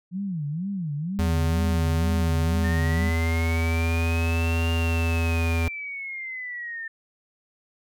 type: tone with vibrato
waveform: sine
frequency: 170 Hz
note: F3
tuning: 46 cents flat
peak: -26 dBFS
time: 0.11-3.12 s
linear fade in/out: 50 ms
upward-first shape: sine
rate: 2.1 Hz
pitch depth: 290 cents each way
type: tone with pitch glide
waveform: square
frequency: 82.4 to 82.93 Hz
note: E2 to E2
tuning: 0 to +11 cents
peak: -22 dBFS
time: 1.19-5.68 s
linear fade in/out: 0 ms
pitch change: +11 cents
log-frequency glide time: 3.75-3.93 s
type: linear two-way sweep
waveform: sine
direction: up then down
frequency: 1793 to 2802 to 1793 Hz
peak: -31 dBFS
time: 2.64-6.88 s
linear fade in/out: 5 ms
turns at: 4.72 s
effects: none